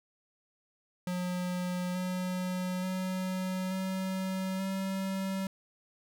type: tone with pitch steps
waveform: square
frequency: 180 / 182.93 / 185.92 / 188.95 / 192.03 Hz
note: F#3 / F#3 / F#3 / F#3 / G3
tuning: -47 / -19 / +9 / +37 / -35 cents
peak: -32 dBFS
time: 1.07-5.47 s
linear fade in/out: 2 ms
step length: 880 ms
effects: none